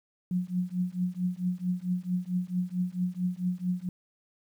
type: tone with tremolo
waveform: sine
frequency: 180.5 Hz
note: F#3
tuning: 43 cents flat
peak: -23 dBFS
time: 0.31-3.89 s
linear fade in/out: 2 ms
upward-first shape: triangle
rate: 4.5 Hz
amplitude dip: 100%
effects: 10-bit